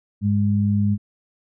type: tone pair together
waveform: sine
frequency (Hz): 102.3 / 204.6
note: G#2 / G#3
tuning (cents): -26 / -26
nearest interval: octave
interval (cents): 1200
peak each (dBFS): -19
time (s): 0.21-0.98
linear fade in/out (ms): 50
effects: none